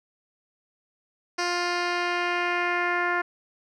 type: tone with low-pass filter sweep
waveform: 10% pulse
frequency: 351.7 Hz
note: F4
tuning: 12 cents sharp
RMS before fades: -26 dBFS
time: 1.38-3.22 s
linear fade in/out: 10 ms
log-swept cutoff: 5400 to 1700 Hz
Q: 1.9
effects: none